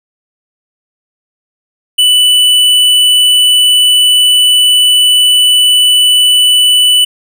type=tone with tanh clipping; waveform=sine; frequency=2979 Hz; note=F#7; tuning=11 cents sharp; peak=-6 dBFS; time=1.98-7.05 s; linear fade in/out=10 ms; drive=14 dB; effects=none